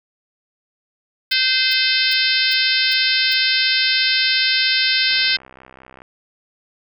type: noise bursts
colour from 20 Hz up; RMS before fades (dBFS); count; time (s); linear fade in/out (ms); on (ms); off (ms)
violet; -34; 6; 1.31-3.336; 2; 21; 380
type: harmonic tone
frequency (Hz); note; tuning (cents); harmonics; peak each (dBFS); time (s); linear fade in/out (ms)
517; C5; -21; 3 / 4 / 5 / 6 / 7 / 8 / 9 / 10; -23 / -23 / -23 / -23 / -23 / -23 / -23 / -23; 1.31-5.37; 10
type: click train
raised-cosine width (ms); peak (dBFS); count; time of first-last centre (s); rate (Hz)
0.5; -26; 60; 5.11-6.019; 64.9
effects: none